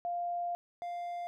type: tone pair in turn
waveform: sine / triangle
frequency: 698.5 / 698.5 Hz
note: F5 / F5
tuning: 0 / 0 cents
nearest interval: unison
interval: 0 cents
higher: neither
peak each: -32 / -34 dBFS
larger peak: first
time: 0.05-0.55 / 0.82-1.27 s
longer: first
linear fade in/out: 0 ms
effects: none